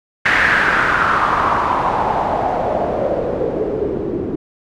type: noise with low-pass filter sweep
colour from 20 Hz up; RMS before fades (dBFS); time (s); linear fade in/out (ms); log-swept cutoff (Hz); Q
white; -17; 0.25-4.36; 10; 1900 to 330; 4.2
effects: none